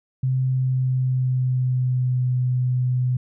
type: tone with pitch glide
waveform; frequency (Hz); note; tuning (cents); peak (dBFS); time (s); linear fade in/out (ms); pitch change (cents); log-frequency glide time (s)
sine; 130 to 126.08; C3 to B2; -11 to +36; -18; 0.23-3.17; 5; -53; 0.41-2.29
effects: none